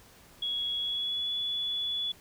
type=tone with pitch glide; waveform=sine; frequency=3344 to 3420 Hz; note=G#7 to A7; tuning=+11 to -50 cents; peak=-29 dBFS; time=0.42-2.12 s; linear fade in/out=5 ms; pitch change=+39 cents; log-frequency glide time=0.78-1.31 s; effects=pink hiss -56 dBFS RMS until 2.2 s